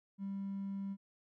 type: tone with hard clipping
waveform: triangle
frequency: 196.5 Hz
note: G3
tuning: 4 cents sharp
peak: -38 dBFS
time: 0.18-0.97 s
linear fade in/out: 50 ms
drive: 4 dB
effects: none